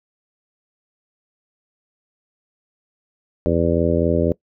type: harmonic tone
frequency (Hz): 84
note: E2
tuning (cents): +33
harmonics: 1 / 2 / 3 / 4 / 5 / 6 / 7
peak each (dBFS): -23 / -23 / -23 / -23 / -23 / -23 / -23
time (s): 3.46-4.32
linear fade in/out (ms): 0
effects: noise-tail reverb RT60 0.1 s tail -22 dB re dry